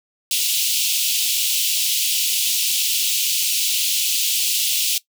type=high-pass noise; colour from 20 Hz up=pink; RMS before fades=-20 dBFS; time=0.31-4.98 s; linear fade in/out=2 ms; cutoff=2700 Hz; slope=48 dB/octave; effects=noise-tail reverb RT60 0.1 s tail -18 dB re dry